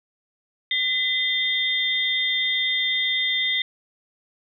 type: tone cluster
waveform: sine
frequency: 2028 / 3238 / 3602 Hz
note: B6 / G#7 / A7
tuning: +45 / -45 / +40 cents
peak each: -24 / -29 / -23 dBFS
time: 0.71-3.62 s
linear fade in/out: 2 ms
effects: none